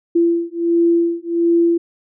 sine beating tone pair, 338.3 / 339.7 Hz, E4 / F4, +45 / -48 cents, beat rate 1.4 Hz, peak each -16 dBFS, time 0.15-1.78 s, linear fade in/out 10 ms, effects none

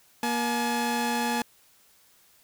sawtooth tone pair together, 237.2 / 851 Hz, A#3 / G#5, +30 / +42 cents, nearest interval octave + minor seventh, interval 2212 cents, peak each -24 dBFS, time 0.23-1.42 s, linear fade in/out 2 ms, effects white hiss -60 dBFS RMS until 2.43 s

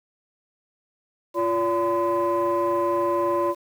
sine tone cluster, 347.2 / 572 / 1018 Hz, F4 / D5 / C6, -10 / -46 / -48 cents, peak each -23 dBFS, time 1.34-3.55 s, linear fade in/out 50 ms, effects tanh soft clip ceiling -15 dBFS + 8-bit

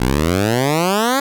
10% pulse exponential sweep, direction up, 58.4 to 282.8 Hz, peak -6 dBFS, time 0-1.2 s, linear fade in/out 5 ms, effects none

